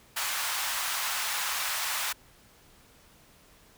pink high-pass noise, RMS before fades -31 dBFS, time 0.16-2.13 s, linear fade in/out 10 ms, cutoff 890 Hz, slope 24 dB/octave, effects pink hiss -58 dBFS RMS until 3.77 s

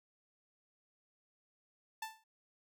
sawtooth tone with exponential decay, 883 Hz, A5, 6 cents sharp, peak -33 dBFS, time 2.02-2.24 s, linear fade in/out 5 ms, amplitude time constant 47 ms, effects none

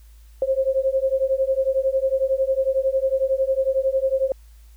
sine beating tone pair, 527 / 538 Hz, C5 / C5, +12 / +48 cents, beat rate 11 Hz, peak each -21 dBFS, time 0.42-4.32 s, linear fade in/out 2 ms, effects added 55 Hz sine -44 dBFS peak until 4.76 s + white hiss -60 dBFS RMS until 4.76 s

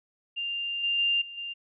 sine tone with level steps, 2794 Hz, F7, in tune, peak -29 / -24 / -22 / -39 / -33 dBFS, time 0.36-1.54 s, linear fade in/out 20 ms, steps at 0.83 / 0.98 / 1.21 / 1.37 s, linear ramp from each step 10 ms, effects none

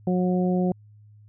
harmonic tone, 181.6 Hz, F#3, 32 cents flat, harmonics 1 / 2 / 3 / 4, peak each -21 / -27 / -31 / -33 dBFS, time 0.07-0.72 s, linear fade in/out 2 ms, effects added 105 Hz sine -48 dBFS peak until 1.28 s

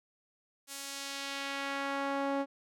sawtooth tone with band-pass filter sweep, 277.2 Hz, C#4, in tune, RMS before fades -36 dBFS, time 0.67-2.46 s, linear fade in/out 50 ms, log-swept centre 9600 to 570 Hz, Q 0.83, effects none

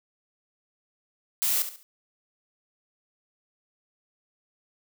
blue noise with echo, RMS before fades -25 dBFS, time 1.42-1.62 s, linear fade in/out 0 ms, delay 70 ms, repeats 3, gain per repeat -10 dB, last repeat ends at 1.83 s, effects none

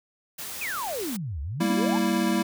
white noise, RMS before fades -36 dBFS, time 0.38-1.17 s, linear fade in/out 10 ms
sine exponential two-way sweep, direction down then up, 2637 to 65.7 to 978 Hz, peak -29 dBFS, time 0.61-1.98 s, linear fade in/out 5 ms, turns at 1.41 s
square chord, E diminished, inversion first, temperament equal, 196 / 233.1 / 329.6 Hz, G3 / Bb3 / E4, 0 / 0 / 0 cents, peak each -27 dBFS, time 1.6-2.43 s, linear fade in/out 10 ms
effects none

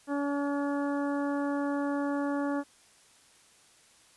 harmonic tone, 284.5 Hz, C#4, 45 cents sharp, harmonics 1 / 2 / 3 / 4 / 5 / 6, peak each -29 / -35 / -39 / -41 / -43 / -45 dBFS, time 0.07-2.64 s, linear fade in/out 50 ms, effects white hiss -60 dBFS RMS until 4.16 s + resampled to 24000 Hz

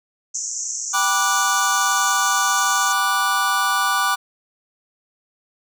pink band-pass noise, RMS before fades -27 dBFS, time 0.34-2.93 s, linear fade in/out 10 ms, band 5800 to 7400 Hz, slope 96 dB/octave
square chord, G major seventh, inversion none, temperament just, 784 / 980 / 1176 / 1470 Hz, G5 / B5 / D6 / F#6, 0 / -14 / +2 / -12 cents, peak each -27 / -26 / -21 / -23 dBFS, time 0.93-4.16 s, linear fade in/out 20 ms
effects none

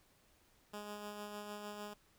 10% pulse tone with tremolo, 207.7 Hz, G#3, in tune, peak -35 dBFS, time 0.73-1.94 s, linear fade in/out 10 ms, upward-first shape sine, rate 6.6 Hz, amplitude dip 35%, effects pink hiss -70 dBFS RMS until 2.18 s

